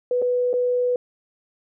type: tone with dropouts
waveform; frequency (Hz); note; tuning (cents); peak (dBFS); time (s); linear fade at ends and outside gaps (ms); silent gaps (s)
sine; 493.9; B4; 0; -18; 0.11-0.96; 2; 0.218-0.222 / 0.531-0.538
effects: none

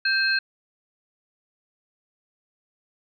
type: tone cluster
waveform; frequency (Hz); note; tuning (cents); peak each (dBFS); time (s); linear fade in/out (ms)
sine; 1572 / 2579 / 4198; G6 / E7 / C8; +4 / -39 / +5; -21 / -29 / -25; 0.05-0.39; 5
effects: none

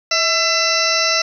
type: harmonic tone with a mistuned harmonic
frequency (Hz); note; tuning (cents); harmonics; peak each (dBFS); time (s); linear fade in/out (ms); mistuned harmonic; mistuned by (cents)
671; E5; +31; 1 / 2 / 3 / 4 / 6 / 7 / 8 / 9; -23 / -22 / -23 / -22 / -23 / -26 / -20 / -24; 0.11-1.22; 5; 1; -70
effects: 8-bit

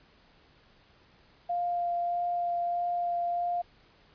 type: tone with vibrato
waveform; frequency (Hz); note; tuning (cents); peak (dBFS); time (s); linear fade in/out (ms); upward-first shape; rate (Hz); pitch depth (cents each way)
sine; 698.5; F5; 0; -27; 1.49-3.62; 10; sine; 1.6; 9
effects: pink hiss -61 dBFS RMS until 4.14 s + resampled to 11025 Hz

